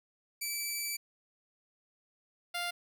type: tone pair in turn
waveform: 10% pulse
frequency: 2316 / 699.4 Hz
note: D7 / F5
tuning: -25 / +2 cents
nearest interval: octave + major sixth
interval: 2073 cents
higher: first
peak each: -25 dBFS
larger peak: neither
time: 0.41-0.97 / 2.54-2.71 s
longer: first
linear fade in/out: 10 ms
effects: none